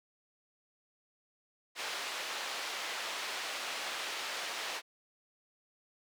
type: band-pass noise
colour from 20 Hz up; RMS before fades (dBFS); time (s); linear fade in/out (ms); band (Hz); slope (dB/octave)
white; -39; 1.75-4.82; 50; 510 to 3800; 12
effects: none